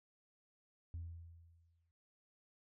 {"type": "tone with exponential decay", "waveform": "sine", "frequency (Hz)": 84, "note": "E2", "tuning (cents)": 33, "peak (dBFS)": -39, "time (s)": [0.94, 1.91], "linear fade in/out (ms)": 0, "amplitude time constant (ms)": 210, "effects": ["tanh soft clip ceiling -39 dBFS"]}